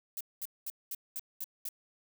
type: noise bursts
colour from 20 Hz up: violet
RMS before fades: -38 dBFS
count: 7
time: 0.17-1.689 s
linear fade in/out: 2 ms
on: 37 ms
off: 210 ms
effects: none